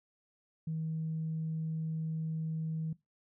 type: tone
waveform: sine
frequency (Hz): 159.6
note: D#3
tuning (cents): +44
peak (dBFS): -32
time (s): 0.67-2.93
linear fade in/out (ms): 5
effects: noise-tail reverb RT60 0.2 s tail -20 dB re dry + tanh soft clip ceiling -28 dBFS